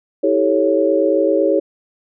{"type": "chord", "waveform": "sine", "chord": "A dominant seventh", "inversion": "second", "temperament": "equal with one note detuned", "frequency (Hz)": [322.1, 392, 440, 554.4], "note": ["E4", "G4", "A4", "C#5"], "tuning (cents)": [-40, 0, 0, 0], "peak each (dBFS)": [-18, -18, -20, -16], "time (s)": [0.23, 1.6], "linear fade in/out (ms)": 10, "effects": []}